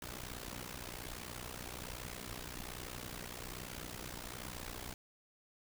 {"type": "noise with amplitude modulation", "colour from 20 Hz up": "pink", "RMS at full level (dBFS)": -42, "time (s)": [0.02, 4.94], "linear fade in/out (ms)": 2, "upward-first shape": "sine", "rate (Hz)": 61.2, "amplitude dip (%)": 85, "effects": []}